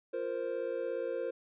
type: chord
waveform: triangle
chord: F suspended fourth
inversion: none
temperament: equal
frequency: 349.2 / 466.2 / 523.3 Hz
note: F4 / Bb4 / C5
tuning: 0 / 0 / 0 cents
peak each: -39 / -35 / -34 dBFS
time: 0.13-1.31 s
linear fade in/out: 10 ms
effects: resampled to 8000 Hz

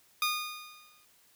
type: tone with exponential decay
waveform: 15% pulse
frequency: 1225 Hz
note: D#6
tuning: 27 cents flat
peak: -19 dBFS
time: 0.22-1.05 s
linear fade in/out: 2 ms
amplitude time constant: 180 ms
effects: white hiss -64 dBFS RMS until 1.35 s

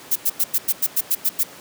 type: noise bursts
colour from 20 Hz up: violet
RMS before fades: -18 dBFS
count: 10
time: 0.11-1.436 s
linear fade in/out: 10 ms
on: 48 ms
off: 94 ms
effects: pink hiss -41 dBFS RMS until 1.6 s + high-pass 200 Hz 12 dB/octave

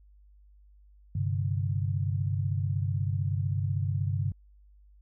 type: chord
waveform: sine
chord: G suspended fourth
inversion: none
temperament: equal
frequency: 98 / 130.81 / 146.83 Hz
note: G2 / C3 / D3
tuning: 0 / 0 / 0 cents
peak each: -28 / -32 / -33 dBFS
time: 1.15-4.32 s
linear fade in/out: 5 ms
effects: added 50 Hz sine -54 dBFS peak until 5.01 s

